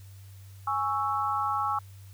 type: chord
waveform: sine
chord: C# minor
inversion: second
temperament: equal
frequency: 830.6 / 1108.7 / 1318.5 Hz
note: G#5 / C#6 / E6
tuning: 0 / 0 / 0 cents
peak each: -30 dBFS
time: 0.67-1.79 s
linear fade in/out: 5 ms
effects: added 97 Hz sine -45 dBFS peak until 2.13 s + white hiss -59 dBFS RMS until 2.13 s